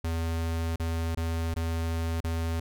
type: tone with dropouts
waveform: square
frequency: 82.41 Hz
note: E2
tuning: in tune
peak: -28 dBFS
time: 0.04-2.6 s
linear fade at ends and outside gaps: 5 ms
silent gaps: 0.76-0.797 / 1.15-1.172 / 1.541-1.562 / 2.205-2.242 s
effects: none